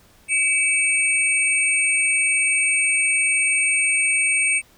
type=tone cluster; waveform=sine; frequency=2269 / 2615 / 8550 Hz; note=C#7 / E7 / C9; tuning=+40 / -15 / +36 cents; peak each=-21 dBFS; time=0.28-4.62 s; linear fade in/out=50 ms; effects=pink hiss -54 dBFS RMS until 4.77 s